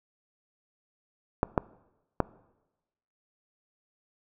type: clicks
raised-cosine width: 1 ms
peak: -8 dBFS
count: 3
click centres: 1.431 / 1.578 / 2.203 s
effects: noise-tail reverb RT60 1.0 s tail -21 dB re dry